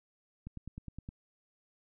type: click train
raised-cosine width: 5 ms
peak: -30 dBFS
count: 7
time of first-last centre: 0.47-1.089 s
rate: 9.69 Hz
effects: none